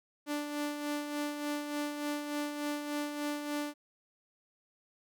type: tone with tremolo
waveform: sawtooth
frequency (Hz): 293.7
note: D4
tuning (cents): 0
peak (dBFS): -28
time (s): 0.26-3.74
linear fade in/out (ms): 50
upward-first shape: sine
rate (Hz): 3.4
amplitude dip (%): 50
effects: none